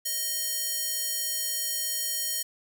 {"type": "tone with high-pass filter", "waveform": "square", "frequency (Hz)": 622.3, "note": "D#5", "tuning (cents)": 0, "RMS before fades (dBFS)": -30, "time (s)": [0.05, 2.43], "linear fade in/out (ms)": 10, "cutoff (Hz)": 6300, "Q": 0.59, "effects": []}